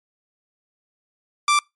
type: tone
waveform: sawtooth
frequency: 1174.7 Hz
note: D6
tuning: in tune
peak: -11 dBFS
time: 1.48-1.59 s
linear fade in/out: 2 ms
effects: noise-tail reverb RT60 0.2 s tail -26 dB re dry + MP3 48 kbps